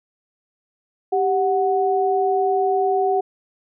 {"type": "tone pair together", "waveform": "sine", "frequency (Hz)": [391.4, 740], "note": ["G4", "F#5"], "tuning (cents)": [-3, 0], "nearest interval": "major seventh", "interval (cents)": 1103, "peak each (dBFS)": -19, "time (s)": [1.12, 3.21], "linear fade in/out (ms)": 10, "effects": []}